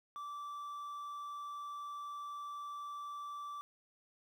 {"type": "tone with quantisation", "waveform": "triangle", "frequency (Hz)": 1164, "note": "D6", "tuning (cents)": -16, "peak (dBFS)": -40, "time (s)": [0.16, 3.61], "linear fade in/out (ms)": 0, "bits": 11, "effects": []}